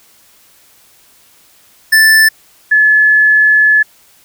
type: tone pair in turn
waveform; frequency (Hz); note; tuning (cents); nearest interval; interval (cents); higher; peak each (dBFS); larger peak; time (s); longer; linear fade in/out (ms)
square / sine; 1760 / 1717.8; A6 / A6; 0 / -42; unison; 42; first; -5; neither; 1.92-2.29 / 2.71-3.83; second; 10
effects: white hiss -47 dBFS RMS until 4.24 s